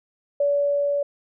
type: tone with level ramp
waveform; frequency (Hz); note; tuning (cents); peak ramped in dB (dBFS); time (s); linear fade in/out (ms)
sine; 572; D5; -46; -17 to -20; 0.4-1.03; 5
effects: none